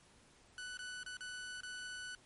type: tone with dropouts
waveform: sawtooth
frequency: 1489 Hz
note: F#6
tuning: 11 cents sharp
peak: -40 dBFS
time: 0.58-2.15 s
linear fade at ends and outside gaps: 1 ms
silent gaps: 0.772-0.791 / 1.032-1.062 / 1.169-1.207 / 1.606-1.633 s
effects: pink hiss -65 dBFS RMS until 2.25 s + MP3 48 kbps